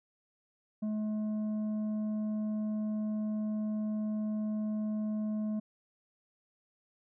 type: tone with tanh clipping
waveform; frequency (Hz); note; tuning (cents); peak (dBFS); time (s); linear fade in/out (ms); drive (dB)
sine; 213.8; A3; -49; -32; 0.82-5.6; 10; 6
effects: none